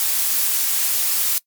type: noise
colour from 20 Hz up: blue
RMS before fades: -19 dBFS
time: 0-1.38 s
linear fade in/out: 0 ms
effects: noise-tail reverb RT60 0.1 s tail -22 dB re dry + MP3 96 kbps